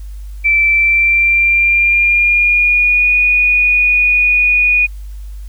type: tone with pitch glide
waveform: sine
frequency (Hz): 2331 to 2462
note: D7 to D#7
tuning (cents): -14 to -19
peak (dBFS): -8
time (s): 0.44-4.87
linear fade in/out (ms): 20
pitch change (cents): +95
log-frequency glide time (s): 0.7-3.12
effects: added 50 Hz sine -25 dBFS peak until 5.48 s + white hiss -50 dBFS RMS until 5.48 s